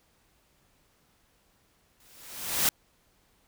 white noise with exponential growth, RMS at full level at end -22 dBFS, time 2-2.69 s, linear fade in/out 2 ms, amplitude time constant 150 ms, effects pink hiss -67 dBFS RMS until 3.47 s

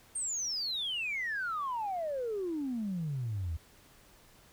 sine exponential sweep, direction down, 8870 to 76.4 Hz, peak -31 dBFS, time 0.15-3.57 s, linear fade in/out 10 ms, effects tanh soft clip ceiling -28 dBFS + pink hiss -60 dBFS RMS until 4.52 s

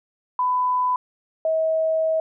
sine tone pair in turn, 1000 / 640.3 Hz, B5 / D#5, +21 / +49 cents, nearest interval minor sixth, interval 772 cents, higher first, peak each -18 dBFS, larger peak neither, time 0.39-0.96 / 1.45-2.2 s, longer second, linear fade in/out 2 ms, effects none

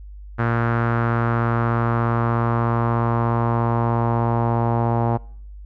sawtooth tone with low-pass filter sweep, 116.8 Hz, A#2, 4 cents sharp, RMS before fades -20 dBFS, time 0.38-5.18 s, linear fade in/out 20 ms, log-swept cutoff 1500 to 850 Hz, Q 3, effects noise-tail reverb RT60 0.7 s tail -25 dB re dry + added 50 Hz sine -35 dBFS peak until 5.65 s

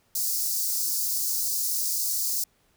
white high-pass noise, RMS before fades -27 dBFS, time 0.15-2.44 s, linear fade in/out 5 ms, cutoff 4600 Hz, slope 48 dB/octave, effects pink hiss -66 dBFS RMS until 2.76 s

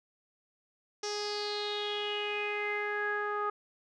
sawtooth tone with low-pass filter sweep, 415.3 Hz, G#4, in tune, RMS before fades -34 dBFS, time 1.03-3.5 s, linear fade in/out 5 ms, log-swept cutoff 5700 to 1300 Hz, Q 6.9, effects none

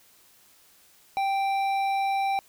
triangle tone with hard clipping, 784 Hz, G5, in tune, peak -25 dBFS, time 1.17-2.39 s, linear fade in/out 0 ms, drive 13 dB, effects white hiss -58 dBFS RMS until 2.48 s

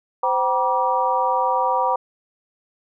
sine tone cluster, 517 / 768 / 958 / 1170 Hz, C5 / G5 / A#5 / D6, -21 / -36 / +47 / -7 cents, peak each -24 / -23 / -20 / -25 dBFS, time 0.23-1.96 s, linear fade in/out 5 ms, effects none

